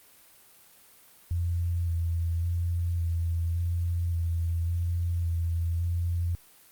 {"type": "tone with vibrato", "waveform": "sine", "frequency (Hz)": 85, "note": "F2", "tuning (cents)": -46, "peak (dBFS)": -25, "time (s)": [1.31, 6.35], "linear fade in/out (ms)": 0, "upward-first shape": "square", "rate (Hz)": 0.89, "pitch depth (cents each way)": 20, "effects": ["white hiss -56 dBFS RMS until 6.71 s", "Opus 32 kbps"]}